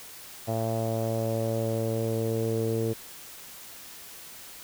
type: tone with low-pass filter sweep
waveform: sawtooth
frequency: 112.8 Hz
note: A2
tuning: 44 cents sharp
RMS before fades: -28 dBFS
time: 0.47-2.94 s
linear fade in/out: 20 ms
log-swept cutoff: 680 to 430 Hz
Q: 4.8
effects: white hiss -45 dBFS RMS until 4.63 s